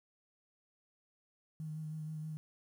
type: tone with vibrato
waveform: sine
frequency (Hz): 155.56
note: D#3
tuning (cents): 0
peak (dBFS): -39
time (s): 1.6-2.37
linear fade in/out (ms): 0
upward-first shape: sine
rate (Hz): 6.3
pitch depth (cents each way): 22
effects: 11-bit